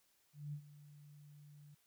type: tone with ADSR envelope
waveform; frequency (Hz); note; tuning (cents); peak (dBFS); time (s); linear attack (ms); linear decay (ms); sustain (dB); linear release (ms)
sine; 146.83; D3; 0; -40; 0.33-1.75; 200; 79; -16; 10
effects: white hiss -75 dBFS RMS until 1.86 s